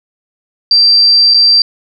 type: tone with dropouts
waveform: sine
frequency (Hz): 4699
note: D8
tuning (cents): 0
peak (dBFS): -4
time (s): 0.71-1.62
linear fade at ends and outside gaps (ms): 2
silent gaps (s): 1.339-1.343
effects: none

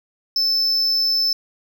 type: tone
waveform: triangle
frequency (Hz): 5270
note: E8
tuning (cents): -1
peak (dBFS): -15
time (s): 0.36-1.33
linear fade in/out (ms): 2
effects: none

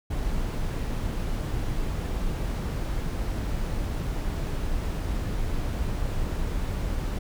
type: noise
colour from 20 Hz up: brown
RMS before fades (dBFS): -28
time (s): 0.1-7.19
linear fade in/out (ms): 10
effects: none

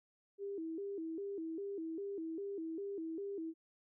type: tone with vibrato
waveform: sine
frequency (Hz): 360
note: F#4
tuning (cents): -47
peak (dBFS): -39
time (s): 0.38-3.54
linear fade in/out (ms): 50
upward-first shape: square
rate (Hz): 2.5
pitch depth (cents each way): 180
effects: none

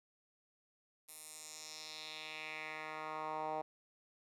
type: tone with band-pass filter sweep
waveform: 10% pulse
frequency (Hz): 155.56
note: D#3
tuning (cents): 0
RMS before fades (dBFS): -45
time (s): 1.08-3.62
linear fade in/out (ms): 10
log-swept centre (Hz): 11000 to 740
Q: 2.3
effects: none

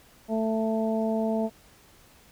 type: harmonic tone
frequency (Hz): 221.4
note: A3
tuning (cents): +11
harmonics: 1 / 2 / 3 / 4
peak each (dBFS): -26 / -31 / -29 / -38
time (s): 0.28-1.5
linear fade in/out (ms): 50
effects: pink hiss -56 dBFS RMS until 2.31 s

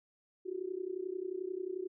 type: tone with amplitude modulation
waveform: sine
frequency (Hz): 370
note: F#4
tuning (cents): 0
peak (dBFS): -32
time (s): 0.45-1.88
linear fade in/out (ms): 20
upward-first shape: sine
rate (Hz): 31.3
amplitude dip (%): 90
effects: none

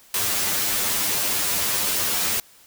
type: noise with comb filter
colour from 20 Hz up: white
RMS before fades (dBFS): -23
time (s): 0.14-2.4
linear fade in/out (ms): 2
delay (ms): 10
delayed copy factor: +0.8
effects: white hiss -52 dBFS RMS until 2.66 s

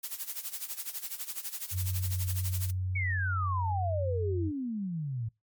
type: noise with tremolo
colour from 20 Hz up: blue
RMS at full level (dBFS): -35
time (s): 0.03-2.71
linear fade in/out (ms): 10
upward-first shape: sine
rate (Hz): 12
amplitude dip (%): 80
type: tone with pitch glide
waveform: sine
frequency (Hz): 92.5 to 91.6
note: F#2 to F#2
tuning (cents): 0 to -17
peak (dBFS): -29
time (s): 1.71-4.52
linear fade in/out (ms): 50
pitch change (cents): -17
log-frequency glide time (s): 3.8-3.98
type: exponential sweep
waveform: sine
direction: down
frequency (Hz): 2284 to 107.2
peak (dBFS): -31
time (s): 2.95-5.29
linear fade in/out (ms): 10
effects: noise-tail reverb RT60 0.2 s tail -23 dB re dry + MP3 96 kbps

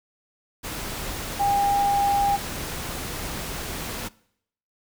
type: tone in noise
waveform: sine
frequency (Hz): 804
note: G5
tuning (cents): +44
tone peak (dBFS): -19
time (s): 1.39-2.37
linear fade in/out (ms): 20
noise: pink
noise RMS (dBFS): -32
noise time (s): 0.63-4.09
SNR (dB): +10
effects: noise-tail reverb RT60 0.7 s tail -22 dB re dry

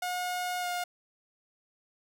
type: tone with pitch glide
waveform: sawtooth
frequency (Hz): 721 to 712.3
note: F#5 to F5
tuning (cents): -45 to +34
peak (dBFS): -27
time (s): 0.02-0.84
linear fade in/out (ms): 5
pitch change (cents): -21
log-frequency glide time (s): 0.6-0.66
effects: none

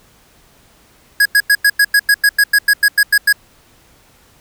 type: tone bursts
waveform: square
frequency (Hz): 1661.2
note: G#6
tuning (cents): 0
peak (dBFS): -8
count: 15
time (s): 1.2-3.327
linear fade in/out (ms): 5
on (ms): 55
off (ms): 93
effects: pink hiss -50 dBFS RMS until 4.4 s

